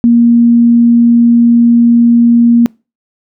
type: tone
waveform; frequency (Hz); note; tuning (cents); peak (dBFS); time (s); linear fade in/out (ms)
sine; 235.6; A#3; +19; -3; 0.04-2.66; 0
effects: noise-tail reverb RT60 0.3 s tail -26 dB re dry